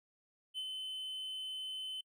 triangle tone with ADSR envelope, 3049 Hz, G7, 49 cents flat, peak -35 dBFS, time 0.54-2.01 s, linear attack 40 ms, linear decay 59 ms, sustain -3 dB, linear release 5 ms, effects noise-tail reverb RT60 0.1 s tail -26 dB re dry

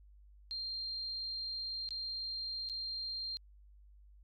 sine tone with dropouts, 4186 Hz, C8, in tune, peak -37 dBFS, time 0.51-3.37 s, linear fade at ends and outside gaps 0 ms, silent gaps 1.889-1.907 / 2.689-2.697 s, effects added 50 Hz sine -56 dBFS peak until 4.23 s + MP3 64 kbps

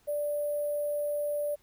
sine tone with sample-and-hold, 587.3 Hz, D5, in tune, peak -28 dBFS, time 0.07-1.56 s, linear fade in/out 20 ms, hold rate 11025 Hz, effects pink hiss -66 dBFS RMS until 1.62 s

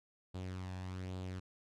sawtooth tone with flanger, 92.5 Hz, F#2, in tune, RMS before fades -43 dBFS, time 0.34-1.4 s, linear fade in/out 10 ms, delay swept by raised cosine 0.25 to 1.18 ms, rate 1.2 Hz, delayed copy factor +0.5, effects low-pass 7000 Hz 12 dB/octave

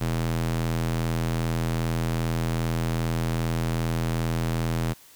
square tone with high-pass filter, 41.26 Hz, E1, 2 cents sharp, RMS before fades -26 dBFS, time 0-4.94 s, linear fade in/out 20 ms, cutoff 93 Hz, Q 1.4, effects white hiss -52 dBFS RMS until 5.15 s

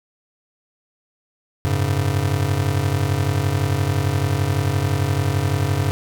square chord, F# suspended second, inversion none, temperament just, 92.5 / 104.06 / 138.75 Hz, F#2 / G#2 / C#3, 0 / +4 / +2 cents, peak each -23 dBFS, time 1.65-5.91 s, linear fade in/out 0 ms, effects none

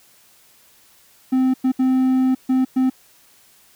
triangle tone bursts at uneven times, 259.3 Hz, C4, 15 cents flat, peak -12 dBFS, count 5, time 1.32-1.54 / 1.64-1.72 / 1.79-2.35 / 2.49-2.65 / 2.76-2.9 s, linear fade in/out 10 ms, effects white hiss -53 dBFS RMS until 3.75 s

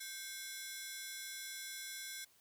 10% pulse ring-modulated tone, 1864.7 Hz, A#6, in tune, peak -32 dBFS, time 0-2.25 s, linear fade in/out 10 ms, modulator 299 Hz, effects white hiss -69 dBFS RMS until 2.4 s

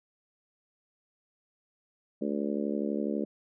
harmonic tone, 72.1 Hz, D2, 31 cents flat, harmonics 3 / 4 / 5 / 6 / 7 / 8, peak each -32 / -34 / -36 / -38 / -39 / -40 dBFS, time 2.21-3.25 s, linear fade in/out 10 ms, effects none

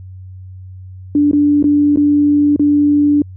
sine tone with dropouts, 291.8 Hz, D4, 11 cents flat, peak -8 dBFS, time 1.15-3.22 s, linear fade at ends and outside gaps 2 ms, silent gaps 1.313-1.331 / 1.627-1.641 / 1.96-1.972 / 2.562-2.595 s, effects added 93 Hz sine -30 dBFS peak until 3.36 s

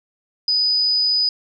sine tone, 4978 Hz, D#8, in tune, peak -15 dBFS, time 0.48-1.29 s, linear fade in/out 2 ms, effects none

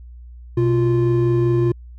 triangle tone pair together, 124.3 / 347.9 Hz, B2 / F4, +12 / -7 cents, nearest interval octave + tritone, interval 1781 cents, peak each -15 dBFS, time 0.57-1.72 s, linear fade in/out 5 ms, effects added 60 Hz sine -36 dBFS peak until 1.98 s

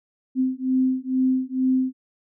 sine beating tone pair, 258 / 260.2 Hz, C4 / C4, -24 / -9 cents, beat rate 2.2 Hz, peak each -22 dBFS, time 0.35-1.93 s, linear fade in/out 50 ms, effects none

